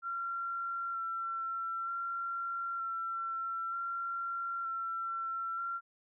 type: tone with vibrato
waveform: sine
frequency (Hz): 1361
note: F6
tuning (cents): -45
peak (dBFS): -34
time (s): 0.02-5.81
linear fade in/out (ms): 50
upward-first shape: square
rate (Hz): 0.54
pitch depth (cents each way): 13
effects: none